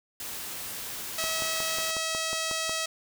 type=noise; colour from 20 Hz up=white; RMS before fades=-37 dBFS; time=0.2-1.91 s; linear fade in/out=2 ms
type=tone; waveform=5% pulse; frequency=645 Hz; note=E5; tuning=38 cents flat; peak=-17 dBFS; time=1.18-2.86 s; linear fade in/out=5 ms
type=click train; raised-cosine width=1 ms; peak=-23 dBFS; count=9; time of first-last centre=1.24-2.695 s; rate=5.5 Hz
effects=none